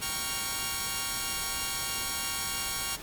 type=chord; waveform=5% pulse; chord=G half-diminished seventh; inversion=none; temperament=equal; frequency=784 / 932.3 / 1108.7 / 1396.9 Hz; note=G5 / Bb5 / Db6 / F6; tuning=0 / 0 / 0 / 0 cents; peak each=-27 / -27 / -22 / -24 dBFS; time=0.01-2.97 s; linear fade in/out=20 ms; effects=pink hiss -43 dBFS RMS until 3.02 s + MP3 96 kbps